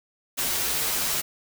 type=noise with comb filter; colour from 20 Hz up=white; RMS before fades=-26 dBFS; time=0.37-1.22 s; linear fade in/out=20 ms; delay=10 ms; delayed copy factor=-0.7; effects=none